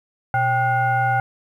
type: tone with frequency modulation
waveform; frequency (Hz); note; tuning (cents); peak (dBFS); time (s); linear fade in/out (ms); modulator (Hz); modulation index
sine; 784; G5; 0; -16; 0.34-1.2; 2; 663; 1
effects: 9-bit